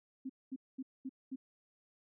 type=tone bursts; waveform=sine; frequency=263.2 Hz; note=C4; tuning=10 cents sharp; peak=-38 dBFS; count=5; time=0.25-1.36 s; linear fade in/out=10 ms; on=46 ms; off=220 ms; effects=none